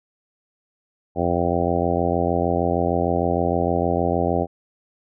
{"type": "harmonic tone", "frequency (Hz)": 86.5, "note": "F2", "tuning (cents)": -16, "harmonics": [1, 2, 3, 4, 5, 6, 7, 8, 9], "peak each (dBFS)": [-27, -27, -27, -27, -27, -27, -27, -27, -27], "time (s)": [1.15, 4.47], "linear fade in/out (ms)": 50, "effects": []}